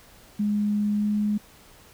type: tone with pitch glide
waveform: sine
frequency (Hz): 207.7 to 209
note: G#3 to G#3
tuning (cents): 0 to +11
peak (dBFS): -21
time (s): 0.39-1.38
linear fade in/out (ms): 10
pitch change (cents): +11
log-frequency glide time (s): 0.97-1.04
effects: pink hiss -52 dBFS RMS until 1.93 s